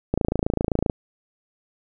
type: click train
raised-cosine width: 2 ms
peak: -7 dBFS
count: 22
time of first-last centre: 0.14-0.898 s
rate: 27.7 Hz
effects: none